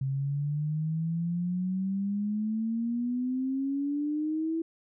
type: exponential sweep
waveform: sine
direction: up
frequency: 133.1 to 330 Hz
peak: -27 dBFS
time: 0.01-4.62 s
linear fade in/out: 5 ms
effects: none